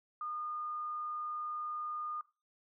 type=tone; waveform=sine; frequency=1220 Hz; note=D#6; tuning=34 cents flat; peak=-37 dBFS; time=0.21-2.21 s; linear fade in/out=2 ms; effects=noise-tail reverb RT60 0.3 s tail -18 dB re dry